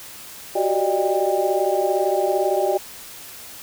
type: tone cluster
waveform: sine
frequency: 368.2 / 385.9 / 585 / 618 / 799 Hz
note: F#4 / G4 / D5 / D#5 / G5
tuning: -8 / -27 / -7 / -12 / +33 cents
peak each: -24 dBFS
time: 0.55-2.78 s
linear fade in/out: 10 ms
effects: white hiss -39 dBFS RMS until 3.62 s